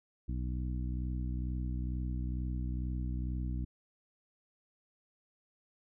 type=harmonic tone; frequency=62.2 Hz; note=B1; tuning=13 cents sharp; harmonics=1 / 2 / 3 / 4 / 5; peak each=-34 / -40 / -44 / -46 / -48 dBFS; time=0.28-3.65 s; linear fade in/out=10 ms; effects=none